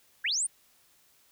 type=linear sweep; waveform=sine; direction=up; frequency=1438 to 9570 Hz; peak=-26 dBFS; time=0.24-0.47 s; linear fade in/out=10 ms; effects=white hiss -64 dBFS RMS until 1.31 s